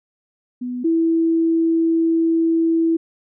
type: tone pair in turn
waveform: sine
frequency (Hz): 247.8 / 328.7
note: B3 / E4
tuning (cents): +6 / -5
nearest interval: perfect fourth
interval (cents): 489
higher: second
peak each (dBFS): -23 / -14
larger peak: second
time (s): 0.61-0.84 / 0.84-2.97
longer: second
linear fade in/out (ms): 10
effects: none